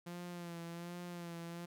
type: tone with vibrato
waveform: sawtooth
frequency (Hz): 172.3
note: F3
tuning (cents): -23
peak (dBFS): -40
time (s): 0.06-1.66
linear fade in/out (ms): 10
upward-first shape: sine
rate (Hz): 1.3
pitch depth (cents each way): 39
effects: none